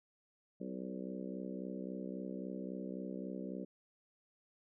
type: harmonic tone with a mistuned harmonic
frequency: 63.7 Hz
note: C2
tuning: 46 cents flat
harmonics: 3 / 4 / 5 / 6 / 7 / 8 / 9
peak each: -44 / -46 / -48 / -50 / -51 / -52 / -53 dBFS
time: 0.6-3.65 s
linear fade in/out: 10 ms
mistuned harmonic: 8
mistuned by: +16 cents
effects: none